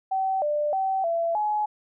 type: tone with pitch steps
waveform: sine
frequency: 766 / 594 / 768 / 672 / 844 Hz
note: G5 / D5 / G5 / E5 / G#5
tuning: -40 / +20 / -36 / +33 / +28 cents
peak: -22 dBFS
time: 0.11-1.66 s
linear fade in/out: 10 ms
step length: 310 ms
effects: none